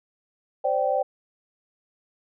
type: chord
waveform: sine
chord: C suspended second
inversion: none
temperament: equal with one note detuned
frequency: 523.3 / 587.3 / 778.1 Hz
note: C5 / D5 / G5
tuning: 0 / 0 / -13 cents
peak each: -25 / -25 / -25 dBFS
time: 0.64-1.03 s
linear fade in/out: 10 ms
effects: none